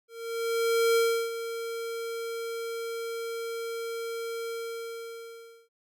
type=tone with ADSR envelope; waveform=square; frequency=460 Hz; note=A#4; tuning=23 cents flat; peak=-21 dBFS; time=0.08-5.69 s; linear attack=880 ms; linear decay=340 ms; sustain=-12 dB; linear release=1200 ms; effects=none